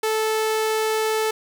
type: tone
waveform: sawtooth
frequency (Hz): 437.4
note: A4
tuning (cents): -10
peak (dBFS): -16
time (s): 0.03-1.31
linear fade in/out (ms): 5
effects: none